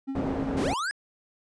triangle tone with tremolo, 270 Hz, C#4, 45 cents flat, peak -26 dBFS, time 0.07-0.74 s, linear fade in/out 20 ms, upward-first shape sine, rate 10 Hz, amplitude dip 40%
white low-pass noise, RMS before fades -31 dBFS, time 0.15-0.74 s, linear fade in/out 5 ms, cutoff 480 Hz, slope 12 dB/octave
square linear sweep, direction up, 90.5 to 1707 Hz, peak -28 dBFS, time 0.57-0.91 s, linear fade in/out 0 ms
effects resampled to 22050 Hz

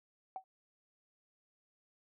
sine tone with exponential decay, 759 Hz, F#5, 44 cents sharp, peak -34 dBFS, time 0.36-0.44 s, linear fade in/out 1 ms, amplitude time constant 17 ms, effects tanh soft clip ceiling -31 dBFS

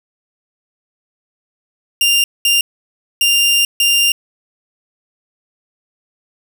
sawtooth tone bursts at uneven times, 2794 Hz, F7, in tune, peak -7 dBFS, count 4, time 2.01-2.24 / 2.45-2.61 / 3.21-3.65 / 3.8-4.12 s, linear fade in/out 2 ms, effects 7-bit

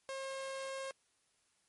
sawtooth tone, 537 Hz, C5, 45 cents sharp, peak -36 dBFS, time 0.09-0.91 s, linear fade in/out 0 ms, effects white hiss -75 dBFS RMS until 1.68 s + MP3 48 kbps

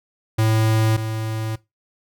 square tone pair in turn, 110.4 / 110.4 Hz, A2 / A2, +6 / +6 cents, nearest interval unison, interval 0 cents, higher neither, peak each -16 / -24 dBFS, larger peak first, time 0.38-0.97 / 0.97-1.56 s, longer neither, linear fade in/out 10 ms, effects noise-tail reverb RT60 0.2 s tail -19 dB re dry

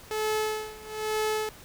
sawtooth tone with tremolo, 431.5 Hz, A4, 34 cents flat, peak -21 dBFS, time 0.11-1.49 s, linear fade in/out 0 ms, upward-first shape sine, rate 1.1 Hz, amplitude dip 90%, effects pink hiss -49 dBFS RMS until 1.64 s

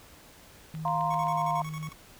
sine tone with pitch glide, 158.2 to 155.3 Hz, D#3 to D#3, +29 to -3 cents, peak -34 dBFS, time 0.74-1.89 s, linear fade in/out 2 ms, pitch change -32 cents, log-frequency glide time 1.24-1.66 s
click train, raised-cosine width 0.3 ms, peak -31 dBFS, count 5, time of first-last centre 0.75-1.27 s, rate 7.69 Hz
sine chord, F suspended fourth, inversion none, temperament equal, 698.5 / 932.3 / 1046.5 Hz, F5 / Bb5 / C6, 0 / 0 / 0 cents, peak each -30 dBFS, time 0.85-1.62 s, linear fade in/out 2 ms
25% pulse tone with tremolo, 1108.7 Hz, C#6, in tune, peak -36 dBFS, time 1.1-1.93 s, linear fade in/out 10 ms, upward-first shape square, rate 11 Hz, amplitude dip 80%
effects pink hiss -53 dBFS RMS until 2.19 s

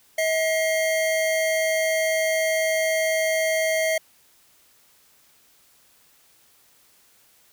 square tone pair together, 640 / 2118 Hz, D#5 / C7, +49 / +21 cents, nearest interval octave + major sixth, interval 2072 cents, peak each -22 / -27 dBFS, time 0.18-3.98 s, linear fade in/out 5 ms, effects white hiss -58 dBFS RMS until 7.52 s

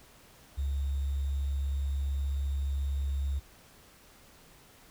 sine tone with sample-and-hold, 69.3 Hz, C#2, in tune, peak -28 dBFS, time 0.57-3.4 s, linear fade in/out 20 ms, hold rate 3675 Hz, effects pink hiss -57 dBFS RMS until 4.9 s

